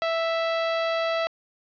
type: tone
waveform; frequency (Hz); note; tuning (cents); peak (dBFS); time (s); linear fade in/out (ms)
sawtooth; 659.3; E5; 0; -19; 0.02-1.27; 0
effects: resampled to 11025 Hz + 9-bit